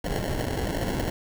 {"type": "noise with sample-and-hold", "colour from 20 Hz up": "pink", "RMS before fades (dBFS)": -28, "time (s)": [0.04, 1.1], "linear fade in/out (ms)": 5, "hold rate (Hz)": 1225, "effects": []}